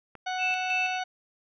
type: clicks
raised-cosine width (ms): 0.5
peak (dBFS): -29 / -35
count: 2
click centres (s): 0.153 / 0.509
type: harmonic tone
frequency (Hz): 740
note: F#5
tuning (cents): 0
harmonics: 1 / 2 / 3 / 4 / 5 / 6 / 8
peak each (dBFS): -30 / -36 / -40 / -42 / -44 / -46 / -48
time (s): 0.26-1.04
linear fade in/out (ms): 10
type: tone with tremolo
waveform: sine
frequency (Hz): 2637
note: E7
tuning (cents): 0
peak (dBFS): -25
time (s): 0.38-1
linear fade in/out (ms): 50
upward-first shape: square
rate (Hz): 3.1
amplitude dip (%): 60
effects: none